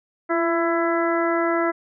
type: harmonic tone with a mistuned harmonic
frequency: 333.7 Hz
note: E4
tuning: 21 cents sharp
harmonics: 1 / 2 / 3 / 4 / 5 / 6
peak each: -22 / -24 / -29 / -26 / -31 / -31 dBFS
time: 0.29-1.72 s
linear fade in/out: 20 ms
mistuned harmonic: 1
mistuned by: +29 cents
effects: none